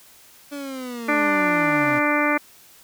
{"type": "linear sweep", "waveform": "30% pulse", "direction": "down", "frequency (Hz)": [290.3, 123.47], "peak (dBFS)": -27, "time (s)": [0.51, 2], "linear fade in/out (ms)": 20}
{"type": "harmonic tone", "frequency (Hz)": 295.2, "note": "D4", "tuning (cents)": 9, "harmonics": [1, 2, 3, 4, 5, 6, 7, 8], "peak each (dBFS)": [-23, -25, -28, -25, -27, -28, -25, -28], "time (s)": [1.08, 2.38], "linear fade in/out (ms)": 10}
{"effects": ["white hiss -50 dBFS RMS until 2.83 s"]}